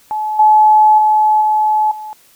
sine tone with level steps, 857 Hz, A5, 46 cents flat, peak -16 / -5 / -8 / -10 / -25 dBFS, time 0.11-2.13 s, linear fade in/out 0 ms, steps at 0.39 / 0.98 / 1.41 / 1.91 s, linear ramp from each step 5 ms, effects white hiss -49 dBFS RMS until 2.35 s

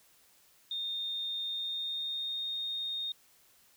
sine tone with pitch glide, 3653 to 3691 Hz, A#7 to A#7, -36 to -18 cents, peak -33 dBFS, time 0.71-3.12 s, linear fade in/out 2 ms, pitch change +18 cents, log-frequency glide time 1.45-2.46 s, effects white hiss -64 dBFS RMS until 3.76 s

